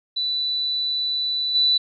sine tone with level steps, 3974 Hz, B7, 10 cents sharp, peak -21 / -15 dBFS, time 0.16-1.78 s, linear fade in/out 10 ms, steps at 1.54 s, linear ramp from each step 20 ms, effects none

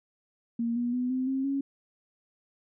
sine tone with pitch steps, 233.1 / 241 / 249.3 / 257.7 / 266.5 / 275.6 Hz, A#3 / B3 / B3 / C4 / C4 / C#4, 0 / -42 / +16 / -26 / +32 / -10 cents, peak -26 dBFS, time 0.59-1.61 s, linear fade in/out 5 ms, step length 170 ms, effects none

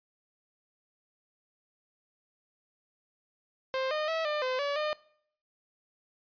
sawtooth tone with pitch steps, 525 / 612 / 648 / 600 / 513 / 571 / 607 Hz, C5 / D#5 / E5 / D5 / C5 / D5 / D#5, +6 / -29 / -30 / +37 / -34 / -49 / -43 cents, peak -25 dBFS, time 3.74-4.93 s, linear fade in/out 0 ms, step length 170 ms, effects noise-tail reverb RT60 0.6 s tail -21 dB re dry + resampled to 11025 Hz

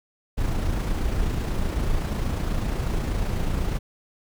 brown noise with amplitude modulation, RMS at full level -23 dBFS, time 0.37-3.79 s, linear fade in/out 20 ms, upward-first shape sine, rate 28.1 Hz, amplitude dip 35%, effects none

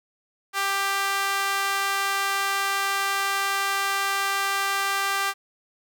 sawtooth tone with high-pass filter, 394.1 Hz, G4, 9 cents sharp, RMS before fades -25 dBFS, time 0.53-5.34 s, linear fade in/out 50 ms, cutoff 1200 Hz, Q 1.5, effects none

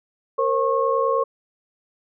sine tone cluster, 464.2 / 534 / 1089 Hz, A#4 / C5 / C#6, -7 / +35 / -31 cents, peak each -22 dBFS, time 0.38-1.24 s, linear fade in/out 10 ms, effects none

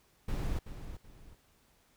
brown noise with echo, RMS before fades -33 dBFS, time 0.28-0.59 s, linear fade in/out 5 ms, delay 380 ms, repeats 2, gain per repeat -10 dB, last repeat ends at 1.35 s, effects pink hiss -68 dBFS RMS until 1.96 s

